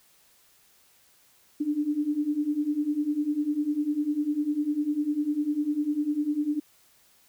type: beating tone pair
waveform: sine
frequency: 290 / 300 Hz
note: D4 / D4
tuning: -22 / +37 cents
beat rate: 10 Hz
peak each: -29 / -26 dBFS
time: 1.6-6.6 s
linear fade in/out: 10 ms
effects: white hiss -61 dBFS RMS until 7.28 s